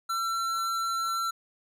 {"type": "tone with hard clipping", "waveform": "sine", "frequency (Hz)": 1349, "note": "E6", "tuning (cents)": 40, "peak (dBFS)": -29, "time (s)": [0.09, 1.31], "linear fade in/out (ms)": 10, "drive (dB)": 15, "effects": []}